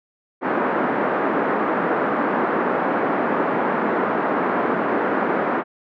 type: band-pass noise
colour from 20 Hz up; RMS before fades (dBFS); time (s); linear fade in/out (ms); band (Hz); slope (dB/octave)
pink; -21; 0.41-5.64; 50; 230 to 1600; 24
effects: none